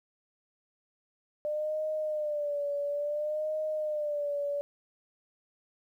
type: tone with vibrato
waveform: sine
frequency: 596 Hz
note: D5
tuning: 25 cents sharp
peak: -29 dBFS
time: 1.45-4.61 s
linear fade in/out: 0 ms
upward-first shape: sine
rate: 0.58 Hz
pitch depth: 69 cents each way
effects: 11-bit